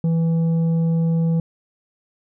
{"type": "tone with tanh clipping", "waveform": "sine", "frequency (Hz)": 164.81, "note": "E3", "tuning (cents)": 0, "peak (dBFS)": -17, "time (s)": [0.04, 1.4], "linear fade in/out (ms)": 2, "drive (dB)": 6, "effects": []}